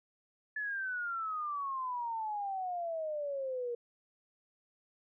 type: exponential sweep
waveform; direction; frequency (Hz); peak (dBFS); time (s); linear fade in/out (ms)
sine; down; 1732 to 470.8; -34; 0.56-3.75; 5
effects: none